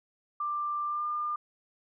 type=tone with pitch glide; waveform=sine; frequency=1184 to 1203.3 Hz; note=D6 to D6; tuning=+14 to +42 cents; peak=-29 dBFS; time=0.4-1.36 s; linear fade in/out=5 ms; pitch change=+28 cents; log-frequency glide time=0.86-1.06 s; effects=none